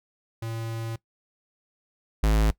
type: tone pair in turn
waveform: square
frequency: 113.7 / 53.66 Hz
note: A#2 / A1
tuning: -43 / -43 cents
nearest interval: octave + minor second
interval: 1300 cents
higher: first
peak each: -31 / -19 dBFS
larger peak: second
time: 0.42-0.96 / 2.23-2.51 s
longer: first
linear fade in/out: 5 ms
effects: noise-tail reverb RT60 0.1 s tail -20 dB re dry

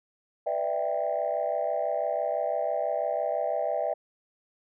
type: chord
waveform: sine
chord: E minor seventh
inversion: second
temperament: just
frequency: 494.4 / 593.3 / 659.3 / 791.1 Hz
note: B4 / D5 / E5 / G5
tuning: +2 / +18 / 0 / +16 cents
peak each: -34 / -29 / -29 / -32 dBFS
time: 0.46-3.94 s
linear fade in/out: 10 ms
effects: tanh soft clip ceiling -18 dBFS

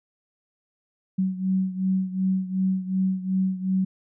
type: beating tone pair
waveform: sine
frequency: 187.7 / 190.4 Hz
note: F#3 / F#3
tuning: +25 / +50 cents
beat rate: 2.7 Hz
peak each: -23 / -27 dBFS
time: 1.18-3.85 s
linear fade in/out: 10 ms
effects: none

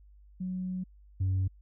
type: tone pair in turn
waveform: sine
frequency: 184.2 / 94.47 Hz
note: F#3 / F#2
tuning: -7 / +37 cents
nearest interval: octave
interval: 1156 cents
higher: first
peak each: -31 / -23 dBFS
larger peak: second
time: 0.4-0.84 / 1.2-1.48 s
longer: first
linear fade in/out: 10 ms
effects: tanh soft clip ceiling -24 dBFS + added 50 Hz sine -53 dBFS peak until 1.61 s

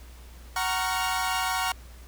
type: chord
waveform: sawtooth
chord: Gb major seventh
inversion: none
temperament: equal with one note detuned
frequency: 747.7 / 932.3 / 1108.7 / 1396.9 Hz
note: Gb5 / Bb5 / Db6 / F6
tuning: +18 / 0 / 0 / 0 cents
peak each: -26 / -27 / -28 / -29 dBFS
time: 0.56-1.72 s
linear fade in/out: 2 ms
effects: added 60 Hz sine -44 dBFS peak until 2.07 s + pink hiss -53 dBFS RMS until 2.07 s

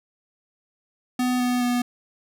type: tone with pitch steps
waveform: square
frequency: 250 / 247.3 / 244.6 Hz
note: B3 / B3 / B3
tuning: +21 / +3 / -16 cents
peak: -21 dBFS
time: 1.19-1.82 s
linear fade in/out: 5 ms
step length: 210 ms
effects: none

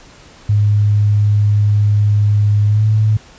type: tone with pitch glide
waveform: sine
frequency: 103.83 to 107.74 Hz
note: G#2 to A2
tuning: 0 to -36 cents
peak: -9 dBFS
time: 0.49-3.17 s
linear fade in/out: 5 ms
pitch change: +64 cents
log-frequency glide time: 2.67-2.84 s
effects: pink hiss -42 dBFS RMS until 3.38 s + resampled to 16000 Hz

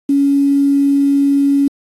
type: tone with quantisation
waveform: sine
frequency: 280 Hz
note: C#4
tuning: 18 cents sharp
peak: -9 dBFS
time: 0.09-1.68 s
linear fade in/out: 5 ms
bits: 6
effects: AAC 32 kbps

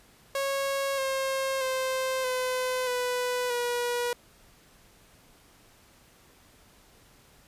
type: tone with pitch steps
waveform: sawtooth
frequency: 549 / 535.2 / 521.8 / 508.7 / 495.9 / 483.5 Hz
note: C#5 / C5 / C5 / C5 / B4 / B4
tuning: -17 / +39 / -5 / -49 / +7 / -37 cents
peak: -23 dBFS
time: 0.35-4.13 s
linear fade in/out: 2 ms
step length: 630 ms
effects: pink hiss -58 dBFS RMS until 7.47 s + resampled to 32000 Hz

